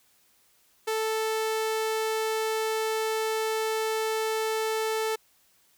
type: tone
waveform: sawtooth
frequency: 440 Hz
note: A4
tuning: in tune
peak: -22 dBFS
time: 0.87-5.16 s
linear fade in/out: 10 ms
effects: white hiss -64 dBFS RMS until 5.77 s